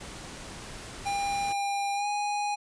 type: noise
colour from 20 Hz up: pink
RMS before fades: -42 dBFS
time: 0-1.53 s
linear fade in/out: 10 ms
type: tone with pitch glide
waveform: square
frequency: 802 to 825 Hz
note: G5 to G#5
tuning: +39 to -12 cents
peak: -28 dBFS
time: 1.05-2.56 s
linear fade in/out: 20 ms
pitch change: +49 cents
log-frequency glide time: 1.94-2.07 s
effects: resampled to 22050 Hz